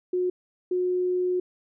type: tone pair in turn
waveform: sine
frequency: 362.7 / 362.7 Hz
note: F#4 / F#4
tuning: -34 / -34 cents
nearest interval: unison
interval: 0 cents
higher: neither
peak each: -22 dBFS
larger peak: neither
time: 0.13-0.3 / 0.71-1.4 s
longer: second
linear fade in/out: 5 ms
effects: none